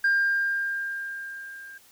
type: tone with level ramp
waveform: sine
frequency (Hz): 1600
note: G6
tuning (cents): +35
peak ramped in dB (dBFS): -16 to -41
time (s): 0.04-1.78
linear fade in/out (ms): 5
effects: tanh soft clip ceiling -17 dBFS + white hiss -56 dBFS RMS until 1.91 s